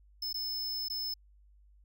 square tone with dropouts, 5230 Hz, E8, 15 cents flat, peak -34 dBFS, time 0.22-1.14 s, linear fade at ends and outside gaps 5 ms, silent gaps 0.329-0.342 / 0.885-0.899 s, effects added 50 Hz sine -58 dBFS peak until 1.84 s

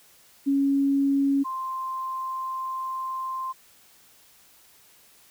sine tone pair in turn, 277.2 / 1046.6 Hz, C#4 / C6, 0 / 0 cents, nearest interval octave + major seventh, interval 2300 cents, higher second, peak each -19 / -28 dBFS, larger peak first, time 0.46-1.44 / 1.44-3.53 s, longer second, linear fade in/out 20 ms, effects white hiss -56 dBFS RMS until 5.3 s

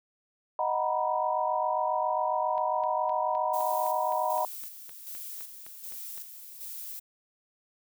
sine chord, B major seventh, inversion first, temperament equal with one note detuned, 622.3 / 740 / 940.4 / 987.8 Hz, D#5 / F#5 / A#5 / B5, 0 / 0 / +15 / 0 cents, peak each -31 dBFS, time 0.59-4.45 s, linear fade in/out 2 ms
click train, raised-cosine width 0.3 ms, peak -33 dBFS, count 15, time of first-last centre 2.58-6.179 s, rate 3.89 Hz
violet noise with tremolo, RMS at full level -40 dBFS, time 3.53-7 s, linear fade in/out 10 ms, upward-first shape square, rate 1.3 Hz, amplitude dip 50%
effects none

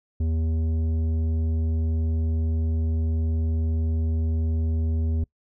sine tone with tanh clipping, 80.4 Hz, E2, 43 cents flat, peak -23 dBFS, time 0.2-5.24 s, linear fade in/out 5 ms, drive 10 dB, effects noise-tail reverb RT60 0.1 s tail -23 dB re dry

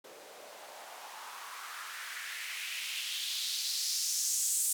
blue noise with band-pass filter sweep, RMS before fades -37 dBFS, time 0.04-4.73 s, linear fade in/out 5 ms, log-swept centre 440 to 8500 Hz, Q 2.6, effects none

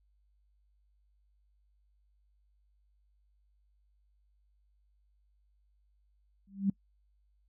sine tone with exponential growth, 196.5 Hz, G3, 4 cents sharp, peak -22 dBFS, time 6.47-6.7 s, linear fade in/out 5 ms, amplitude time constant 49 ms, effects noise-tail reverb RT60 0.1 s tail -25 dB re dry + added 50 Hz sine -67 dBFS peak until 7.48 s

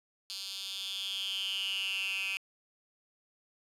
10% pulse tone with high-pass filter sweep, 193.9 Hz, G3, 19 cents flat, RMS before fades -36 dBFS, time 0.3-2.37 s, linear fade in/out 0 ms, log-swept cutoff 4000 to 2500 Hz, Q 9, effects resampled to 32000 Hz

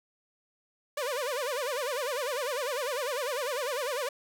sawtooth tone with vibrato, 537 Hz, C5, 45 cents sharp, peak -26 dBFS, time 0.97-4.09 s, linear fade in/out 5 ms, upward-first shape sine, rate 10 Hz, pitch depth 210 cents each way, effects none

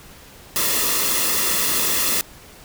white noise with comb filter, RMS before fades -20 dBFS, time 0.56-2.21 s, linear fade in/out 0 ms, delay 1.3 ms, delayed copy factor -0.6, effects pink hiss -44 dBFS RMS until 2.64 s

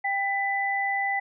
sine tone pair together, 791.3 / 1994 Hz, G5 / B6, +16 / +16 cents, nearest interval octave + major third, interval 1600 cents, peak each -27 / -26 dBFS, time 0.04-1.2 s, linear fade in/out 10 ms, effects none

